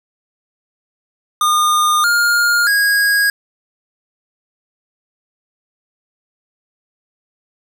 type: tone with pitch steps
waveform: square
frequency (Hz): 1217 / 1414.2 / 1643.4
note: D#6 / F6 / G#6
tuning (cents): -39 / +21 / -19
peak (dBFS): -12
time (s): 1.41-3.3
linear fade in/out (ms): 2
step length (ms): 630
effects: none